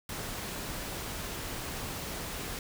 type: noise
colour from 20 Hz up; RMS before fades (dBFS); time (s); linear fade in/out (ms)
pink; -38; 0.09-2.59; 2
effects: none